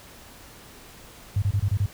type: tone bursts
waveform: sine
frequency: 100 Hz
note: G2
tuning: 35 cents sharp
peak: -19 dBFS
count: 6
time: 1.36-1.861 s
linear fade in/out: 5 ms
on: 61 ms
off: 27 ms
effects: pink hiss -47 dBFS RMS until 1.93 s